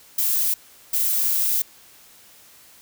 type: noise bursts at uneven times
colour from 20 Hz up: violet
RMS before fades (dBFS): -21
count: 2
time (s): 0.18-0.54 / 0.93-1.62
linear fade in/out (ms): 5
effects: white hiss -50 dBFS RMS until 2.81 s